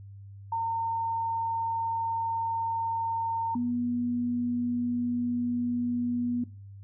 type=tone pair in turn; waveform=sine; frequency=912 / 242.3 Hz; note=A#5 / B3; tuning=-38 / -33 cents; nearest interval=octave + major seventh; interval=2295 cents; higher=first; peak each=-26 dBFS; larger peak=neither; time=0.52-3.55 / 3.55-6.44 s; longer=first; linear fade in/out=5 ms; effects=noise-tail reverb RT60 0.4 s tail -18 dB re dry + added 99 Hz sine -43 dBFS peak until 6.83 s